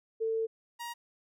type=tone pair in turn; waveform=sine / sawtooth; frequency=447.5 / 945.6 Hz; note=A4 / A#5; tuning=+29 / +24 cents; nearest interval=octave + minor second; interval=1295 cents; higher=second; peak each=-28 / -34 dBFS; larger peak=first; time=0.2-0.47 / 0.79-0.94 s; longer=first; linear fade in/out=20 ms; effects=none